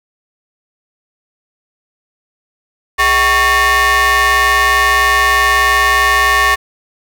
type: ring-modulated tone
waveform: 40% pulse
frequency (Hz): 349.6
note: F4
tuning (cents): +2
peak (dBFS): -5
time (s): 2.98-6.56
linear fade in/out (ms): 20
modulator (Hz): 1460
effects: none